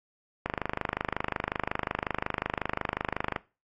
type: click train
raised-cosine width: 0.5 ms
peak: -13 dBFS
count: 75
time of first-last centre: 0.46-3.362 s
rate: 25.5 Hz
effects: noise-tail reverb RT60 0.3 s tail -19 dB re dry + AAC 48 kbps